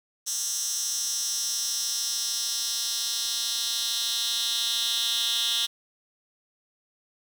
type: tone with high-pass filter sweep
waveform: 10% pulse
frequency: 233.1 Hz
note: A#3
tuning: in tune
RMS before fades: -28 dBFS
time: 0.26-5.67 s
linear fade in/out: 20 ms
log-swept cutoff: 6300 to 3500 Hz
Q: 3.1
effects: none